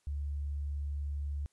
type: tone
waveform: sine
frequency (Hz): 71.9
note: D2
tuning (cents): -36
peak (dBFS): -33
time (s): 0.07-1.46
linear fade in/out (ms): 0
effects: white hiss -75 dBFS RMS until 1.52 s + resampled to 24000 Hz